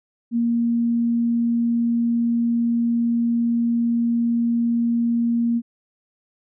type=tone; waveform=sine; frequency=234.4 Hz; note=A#3; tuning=10 cents sharp; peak=-17 dBFS; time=0.31-5.62 s; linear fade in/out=50 ms; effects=none